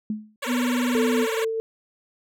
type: tone with exponential decay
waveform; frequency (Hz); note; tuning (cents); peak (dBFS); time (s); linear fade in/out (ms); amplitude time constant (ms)
sine; 213.9; A3; -49; -21; 0.1-0.36; 2; 55
type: tone with vibrato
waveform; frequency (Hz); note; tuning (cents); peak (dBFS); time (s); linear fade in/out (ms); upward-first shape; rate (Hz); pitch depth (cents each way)
10% pulse; 507; B4; +45; -19; 0.42-1.45; 10; sine; 20; 220
type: tone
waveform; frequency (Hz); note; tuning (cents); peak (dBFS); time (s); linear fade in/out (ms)
sine; 246.9; B3; 0; -21; 0.46-1.27; 50
type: tone with tremolo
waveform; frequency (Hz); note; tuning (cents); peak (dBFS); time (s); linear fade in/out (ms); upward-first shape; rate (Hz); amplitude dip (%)
sine; 447.8; A4; +30; -21; 0.95-1.6; 0; sine; 4.7; 35
effects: none